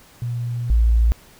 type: tone pair in turn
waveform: sine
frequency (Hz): 119.8 / 56.87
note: A#2 / A#1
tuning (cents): +48 / -42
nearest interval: octave + minor second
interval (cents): 1290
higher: first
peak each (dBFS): -22 / -12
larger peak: second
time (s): 0.22-0.7 / 0.7-1.12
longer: first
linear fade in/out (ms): 0
effects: pink hiss -49 dBFS RMS until 1.39 s